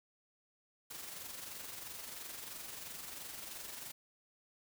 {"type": "noise with amplitude modulation", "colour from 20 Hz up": "white", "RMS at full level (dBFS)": -45, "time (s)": [0.9, 3.92], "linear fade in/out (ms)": 10, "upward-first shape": "sine", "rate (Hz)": 23, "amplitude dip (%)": 45, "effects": []}